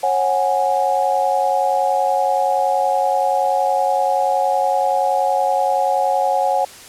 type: chord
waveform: sine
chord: C# suspended fourth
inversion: none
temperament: equal with one note detuned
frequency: 545.5 / 740 / 830.6 Hz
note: C#5 / F#5 / G#5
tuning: -28 / 0 / 0 cents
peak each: -20 / -18 / -19 dBFS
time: 0.03-6.65 s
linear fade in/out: 5 ms
effects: white hiss -39 dBFS RMS until 6.88 s + low-pass 10000 Hz 12 dB/octave